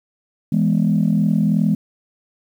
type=chord; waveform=sine; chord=E major; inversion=none; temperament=equal; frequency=164.81 / 207.7 / 246.9 Hz; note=E3 / G#3 / B3; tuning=0 / 0 / 0 cents; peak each=-17 / -16 / -21 dBFS; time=0.52-1.75 s; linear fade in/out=5 ms; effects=tanh soft clip ceiling -7 dBFS + 8-bit